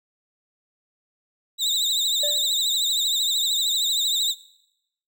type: tone with vibrato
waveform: 35% pulse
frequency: 3782 Hz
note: A#7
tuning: 24 cents sharp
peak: -19 dBFS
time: 1.58-4.35 s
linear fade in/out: 50 ms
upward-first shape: triangle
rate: 13 Hz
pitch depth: 110 cents each way
type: tone with exponential decay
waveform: triangle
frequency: 587.3 Hz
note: D5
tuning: in tune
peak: -23 dBFS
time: 2.23-2.58 s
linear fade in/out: 5 ms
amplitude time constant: 76 ms
effects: noise-tail reverb RT60 0.8 s tail -19 dB re dry